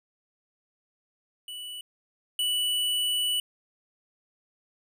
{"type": "tone pair in turn", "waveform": "square", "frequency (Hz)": [2960, 2960], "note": ["F#7", "F#7"], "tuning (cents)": [0, 0], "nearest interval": "unison", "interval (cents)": 0, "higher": "neither", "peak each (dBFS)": [-37, -25], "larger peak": "second", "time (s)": [[1.48, 1.81], [2.39, 3.4]], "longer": "second", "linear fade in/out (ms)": 2, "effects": []}